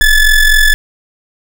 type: ring-modulated tone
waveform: square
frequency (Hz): 871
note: A5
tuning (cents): -18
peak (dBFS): -3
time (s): 0.01-0.74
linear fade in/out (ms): 0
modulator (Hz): 849
effects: none